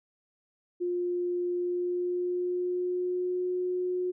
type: tone with pitch glide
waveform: sine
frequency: 354 to 362.5 Hz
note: F4 to F#4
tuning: +23 to -35 cents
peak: -27 dBFS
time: 0.8-4.12 s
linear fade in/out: 20 ms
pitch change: +42 cents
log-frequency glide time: 1.55-3.48 s
effects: none